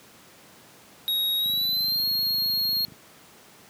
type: tone with pitch glide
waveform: square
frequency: 3785 to 4273 Hz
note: A#7 to C8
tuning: +26 to +36 cents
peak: -23 dBFS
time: 1.08-2.85 s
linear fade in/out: 0 ms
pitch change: +210 cents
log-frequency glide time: 1.38-2.06 s
type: click train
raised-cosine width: 5 ms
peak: -29 dBFS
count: 39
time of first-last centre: 1.46-2.922 s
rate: 26 Hz
effects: pink hiss -51 dBFS RMS until 3.69 s + high-pass 150 Hz 12 dB/octave